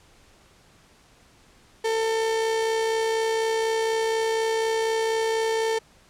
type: tone with amplitude modulation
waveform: 35% pulse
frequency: 447.5 Hz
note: A4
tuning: 29 cents sharp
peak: -19 dBFS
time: 1.84-5.79 s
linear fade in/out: 10 ms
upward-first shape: sine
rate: 64.1 Hz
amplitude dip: 30%
effects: pink hiss -56 dBFS RMS until 6.09 s + low-pass 9000 Hz 12 dB/octave